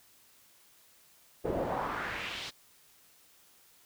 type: noise with band-pass filter sweep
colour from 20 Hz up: brown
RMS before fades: -35 dBFS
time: 1.44-2.51 s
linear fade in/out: 20 ms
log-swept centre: 420 to 4400 Hz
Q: 2.1
effects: white hiss -62 dBFS RMS until 3.85 s